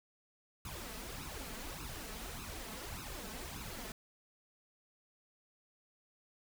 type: noise with flanger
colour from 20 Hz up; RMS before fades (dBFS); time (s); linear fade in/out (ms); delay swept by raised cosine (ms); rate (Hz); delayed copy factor
pink; -45; 0.65-3.92; 2; 0.76 to 4.66; 1.7; +0.75
effects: none